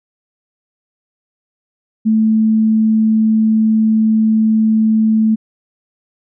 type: tone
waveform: sine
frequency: 219.4 Hz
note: A3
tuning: 5 cents flat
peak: -9 dBFS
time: 2.05-5.36 s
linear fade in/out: 20 ms
effects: none